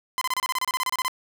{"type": "tone bursts", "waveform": "sawtooth", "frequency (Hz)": 1025, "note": "C6", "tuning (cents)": -36, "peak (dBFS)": -19, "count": 15, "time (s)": [0.18, 1.081], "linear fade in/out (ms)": 0, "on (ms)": 33, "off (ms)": 29, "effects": []}